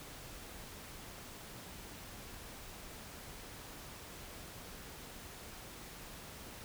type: silence
effects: pink hiss -50 dBFS RMS until 6.64 s